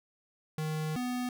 square tone pair in turn, 155.56 / 248.3 Hz, D#3 / B3, 0 / +9 cents, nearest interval minor sixth, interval 809 cents, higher second, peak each -32 / -32 dBFS, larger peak neither, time 0.58-0.96 / 0.96-1.29 s, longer first, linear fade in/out 2 ms, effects none

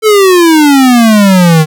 square exponential sweep, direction down, 444.7 to 152.2 Hz, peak -3 dBFS, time 0.02-1.66 s, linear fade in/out 50 ms, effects none

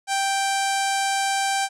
sawtooth tone with low-pass filter, 784 Hz, G5, in tune, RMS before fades -23 dBFS, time 0.07-1.69 s, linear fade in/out 50 ms, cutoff 8500 Hz, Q 2, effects none

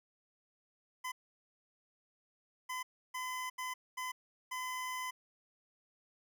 25% pulse tone bursts at uneven times, 1016 Hz, B5, 49 cents sharp, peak -34 dBFS, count 6, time 1.04-1.12 / 2.69-2.83 / 3.14-3.5 / 3.58-3.74 / 3.97-4.12 / 4.51-5.11 s, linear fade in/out 10 ms, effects none

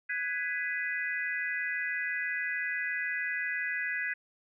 sine chord, G# minor seventh, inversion third, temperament just, 1495.1 / 1661.2 / 1993.5 / 2492 Hz, F#6 / G#6 / B6 / D#7, +18 / 0 / +16 / +2 cents, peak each -39 / -34 / -34 / -40 dBFS, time 0.09-4.14 s, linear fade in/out 10 ms, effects none

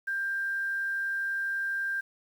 sine tone with quantisation, 1588 Hz, G6, 22 cents sharp, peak -28 dBFS, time 0.07-2.01 s, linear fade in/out 10 ms, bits 9, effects none

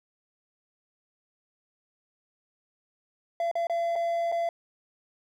triangle tone with dropouts, 679 Hz, F5, 49 cents flat, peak -23 dBFS, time 3.4-4.49 s, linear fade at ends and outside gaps 2 ms, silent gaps 3.514-3.554 / 3.67-3.697 / 3.956-3.96 / 4.318-4.323 s, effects none

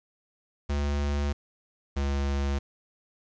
square tone pair in turn, 71.9 / 69.77 Hz, D2 / C#2, -36 / +12 cents, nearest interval minor second, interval 52 cents, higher first, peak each -26 dBFS, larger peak neither, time 0.69-1.33 / 1.96-2.59 s, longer first, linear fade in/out 10 ms, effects resampled to 16000 Hz + 9-bit

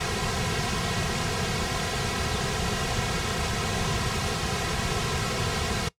pink noise with comb filter, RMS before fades -27 dBFS, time 0-5.89 s, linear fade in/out 10 ms, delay 3.4 ms, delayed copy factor -0.8, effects noise-tail reverb RT60 0.1 s tail -20 dB re dry + low-pass 7000 Hz 12 dB/octave

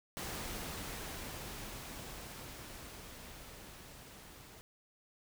pink noise with level ramp, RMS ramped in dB -41 to -55 dBFS, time 0.17-4.61 s, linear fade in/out 0 ms, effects none

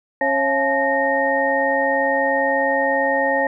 sine tone cluster, 273.7 / 545 / 682 / 859 / 1850 Hz, C#4 / C#5 / F5 / A5 / A#6, -22 / -29 / -41 / -42 / -14 cents, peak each -27 / -20 / -27 / -22 / -21 dBFS, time 0.21-3.47 s, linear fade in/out 2 ms, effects none

